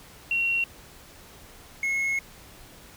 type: tone pair in turn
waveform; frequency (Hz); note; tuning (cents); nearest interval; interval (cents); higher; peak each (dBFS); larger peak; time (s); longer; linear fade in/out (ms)
sine / triangle; 2739 / 2174; F7 / C#7; -34 / -34; major third; 400; first; -22; neither; 0.31-0.64 / 1.83-2.19; second; 2
effects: pink hiss -49 dBFS RMS until 2.96 s